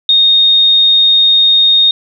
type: tone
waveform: sine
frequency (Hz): 3700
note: A#7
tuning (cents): -14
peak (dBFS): -5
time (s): 0.09-1.91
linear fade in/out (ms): 2
effects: none